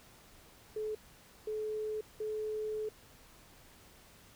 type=tone bursts at uneven times; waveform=sine; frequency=430 Hz; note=A4; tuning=40 cents flat; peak=-34 dBFS; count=3; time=0.76-0.95 / 1.47-2.01 / 2.2-2.89 s; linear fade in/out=5 ms; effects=pink hiss -59 dBFS RMS until 4.35 s